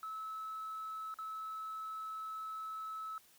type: tone with dropouts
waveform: sine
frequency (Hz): 1300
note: E6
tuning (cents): -24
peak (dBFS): -39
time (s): 0.03-3.18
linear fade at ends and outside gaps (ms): 1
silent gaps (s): 1.141-1.187
effects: tanh soft clip ceiling -37 dBFS + white hiss -65 dBFS RMS until 3.38 s